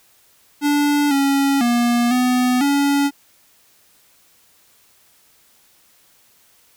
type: tone with pitch steps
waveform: square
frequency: 290.7 / 276.9 / 238.8 / 250.2 / 282.6 Hz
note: D4 / C#4 / A#3 / B3 / C#4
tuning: -18 / -2 / +42 / +23 / +34 cents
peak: -15 dBFS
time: 0.61-3.11 s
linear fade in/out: 50 ms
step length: 500 ms
effects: white hiss -55 dBFS RMS until 6.76 s